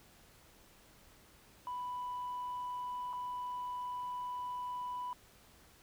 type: tone with dropouts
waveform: sine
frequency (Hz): 990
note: B5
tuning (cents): +4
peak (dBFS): -36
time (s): 1.67-5.13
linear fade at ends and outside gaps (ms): 1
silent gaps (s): 3.13-3.134
effects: tanh soft clip ceiling -35 dBFS + pink hiss -62 dBFS RMS until 5.82 s